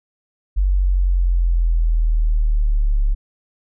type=exponential sweep; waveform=sine; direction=down; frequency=48 to 35 Hz; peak=-13 dBFS; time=0.56-3.15 s; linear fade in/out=20 ms; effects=none